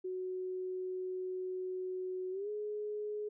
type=tone with pitch glide; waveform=sine; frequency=370 to 420.1 Hz; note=F#4 to G#4; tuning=0 to +20 cents; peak=-36 dBFS; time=0.04-3.29 s; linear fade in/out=10 ms; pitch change=+220 cents; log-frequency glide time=2.31-2.49 s; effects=none